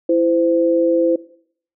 sine tone pair together, 333 / 514.7 Hz, E4 / C5, +18 / -29 cents, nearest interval minor sixth, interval 753 cents, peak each -15 dBFS, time 0.09-1.16 s, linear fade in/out 5 ms, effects noise-tail reverb RT60 0.6 s tail -19 dB re dry

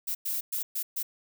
violet noise bursts at uneven times, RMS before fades -31 dBFS, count 5, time 0.07-0.15 / 0.25-0.41 / 0.52-0.63 / 0.75-0.83 / 0.96-1.03 s, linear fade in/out 10 ms, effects none

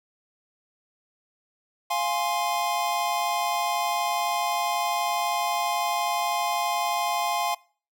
square chord, F minor, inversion none, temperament equal with one note detuned, 698.5 / 830.6 / 1049.5 Hz, F5 / Ab5 / C6, 0 / 0 / +5 cents, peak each -29 dBFS, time 1.9-7.55 s, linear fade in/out 10 ms, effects noise-tail reverb RT60 0.4 s tail -22 dB re dry

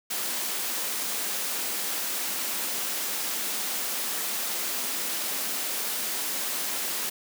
white high-pass noise, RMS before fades -30 dBFS, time 0.1-7.1 s, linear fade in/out 10 ms, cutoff 180 Hz, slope 48 dB/octave, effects none

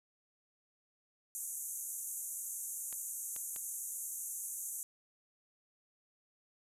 white band-pass noise, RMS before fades -42 dBFS, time 1.35-4.83 s, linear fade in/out 0 ms, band 6300 to 13000 Hz, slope 96 dB/octave
clicks, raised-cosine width 0.2 ms, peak -32 dBFS, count 3, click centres 2.927 / 3.363 / 3.562 s
effects none

